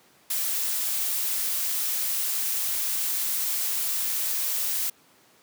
blue noise, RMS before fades -27 dBFS, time 0.3-4.9 s, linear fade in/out 5 ms, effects pink hiss -58 dBFS RMS until 5.42 s + high-pass 200 Hz 12 dB/octave

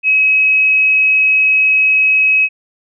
sine tone, 2554 Hz, D#7, 45 cents sharp, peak -8 dBFS, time 0.03-2.49 s, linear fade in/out 50 ms, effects none

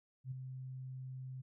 sine tone with ADSR envelope, 130 Hz, C3, 11 cents flat, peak -37 dBFS, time 0.24-1.42 s, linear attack 73 ms, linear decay 12 ms, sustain -6 dB, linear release 15 ms, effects none

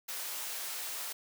white high-pass noise, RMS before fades -39 dBFS, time 0.08-1.13 s, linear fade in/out 10 ms, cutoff 520 Hz, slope 12 dB/octave, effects none

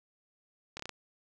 slowing click train, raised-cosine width 0.2 ms, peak -22 dBFS, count 5, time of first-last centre 0.77-0.893 s, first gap 25 ms, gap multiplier 1.14, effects none

